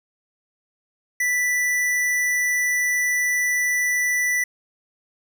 sine tone with hard clipping, 1975.5 Hz, B6, in tune, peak -20 dBFS, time 1.2-4.44 s, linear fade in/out 5 ms, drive 18 dB, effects none

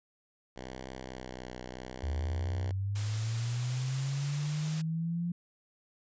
5% pulse tone with vibrato, 63.6 Hz, C2, 48 cents flat, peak -30 dBFS, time 0.56-2.72 s, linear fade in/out 5 ms, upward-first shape triangle, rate 0.74 Hz, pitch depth 35 cents each way
sine linear sweep, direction up, 73.42 to 174.61 Hz, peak -30 dBFS, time 2.03-5.32 s, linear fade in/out 5 ms
white noise, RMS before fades -42 dBFS, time 2.95-4.82 s, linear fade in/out 10 ms
effects resampled to 16000 Hz

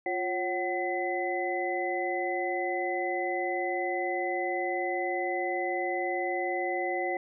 sine tone cluster, 352.2 / 547 / 750 / 2019 Hz, F4 / C#5 / F#5 / B6, +15 / -23 / +23 / +38 cents, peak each -33 / -35 / -32 / -34 dBFS, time 0.06-7.17 s, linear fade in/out 2 ms, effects none

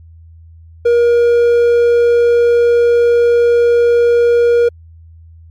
triangle tone, 474.7 Hz, A#4, 31 cents sharp, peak -5 dBFS, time 0.85-4.69 s, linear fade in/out 10 ms, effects added 82 Hz sine -36 dBFS peak until 5.5 s + MP3 64 kbps

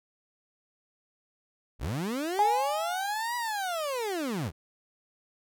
30% pulse linear two-way sweep, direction up then down, 38.06 to 980 to 63.6 Hz, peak -27 dBFS, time 1.79-4.52 s, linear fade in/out 50 ms, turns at 3.36 s
sine tone with exponential decay, 830.6 Hz, G#5, in tune, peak -19 dBFS, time 2.39-3.59 s, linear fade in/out 1 ms, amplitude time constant 260 ms
effects none

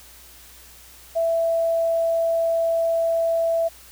sine tone, 663 Hz, E5, 10 cents sharp, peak -18 dBFS, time 1.15-3.69 s, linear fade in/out 20 ms, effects added 60 Hz sine -52 dBFS peak until 3.91 s + white hiss -47 dBFS RMS until 3.91 s

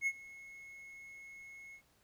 triangle tone with ADSR envelope, 2177 Hz, C#7, 32 cents flat, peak -27 dBFS, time 0.01-1.82 s, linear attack 58 ms, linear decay 53 ms, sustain -21 dB, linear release 78 ms, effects pink hiss -71 dBFS RMS until 2.03 s

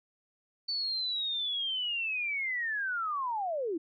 sine linear sweep, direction down, 4527 to 302.6 Hz, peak -30 dBFS, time 0.68-3.78 s, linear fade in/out 10 ms, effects none

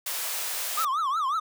white high-pass noise, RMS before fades -31 dBFS, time 0.06-0.85 s, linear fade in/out 5 ms, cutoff 510 Hz, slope 24 dB/octave
triangle tone with vibrato, 1174.7 Hz, D6, in tune, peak -22 dBFS, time 0.77-1.4 s, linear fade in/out 10 ms, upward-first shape triangle, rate 5.5 Hz, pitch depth 250 cents each way
effects none

